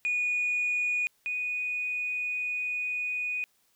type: tone pair in turn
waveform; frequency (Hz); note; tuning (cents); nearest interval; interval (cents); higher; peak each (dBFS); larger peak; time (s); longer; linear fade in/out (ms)
sine; 2459 / 2476; D#7 / D#7; -21 / -9; unison; 12; second; -24 / -28; first; 0.05-1.07 / 1.26-3.44; second; 0
effects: tanh soft clip ceiling -22 dBFS + white hiss -69 dBFS RMS until 3.75 s